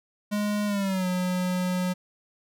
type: tone with pitch glide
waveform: square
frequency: 207.7 to 181.86 Hz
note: G#3 to F#3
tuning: 0 to -30 cents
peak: -25 dBFS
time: 0.31-1.94 s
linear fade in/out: 20 ms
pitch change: -230 cents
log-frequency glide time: 0.66-1.07 s
effects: none